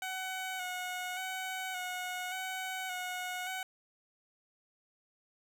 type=tone with vibrato; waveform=15% pulse; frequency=740 Hz; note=F#5; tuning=in tune; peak=-30 dBFS; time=0.02-3.63 s; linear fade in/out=2 ms; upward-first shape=square; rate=0.87 Hz; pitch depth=26 cents each way; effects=none